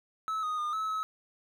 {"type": "tone with pitch steps", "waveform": "triangle", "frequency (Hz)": [1299, 1244, 1216, 1296, 1287], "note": ["E6", "D#6", "D#6", "E6", "E6"], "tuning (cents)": [-26, -1, -40, -30, -42], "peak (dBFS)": -28, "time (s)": [0.28, 1.03], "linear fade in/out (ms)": 0, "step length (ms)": 150, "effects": []}